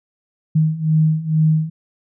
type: beating tone pair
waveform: sine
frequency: 155.56 / 157.76 Hz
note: D#3 / D#3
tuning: 0 / +24 cents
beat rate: 2.2 Hz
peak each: -18 / -15 dBFS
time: 0.55-1.7 s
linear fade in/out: 10 ms
effects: none